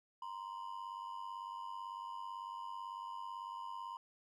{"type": "ring-modulated tone", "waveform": "triangle", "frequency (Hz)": 987.8, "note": "B5", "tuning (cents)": 0, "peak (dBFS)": -38, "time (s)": [0.22, 3.97], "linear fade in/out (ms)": 2, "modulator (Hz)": 49, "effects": []}